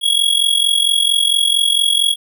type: tone with amplitude modulation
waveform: square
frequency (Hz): 3322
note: G#7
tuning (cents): 0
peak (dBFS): -9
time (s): 0.01-2.16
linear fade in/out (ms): 50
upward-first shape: sine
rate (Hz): 44.4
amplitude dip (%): 80
effects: none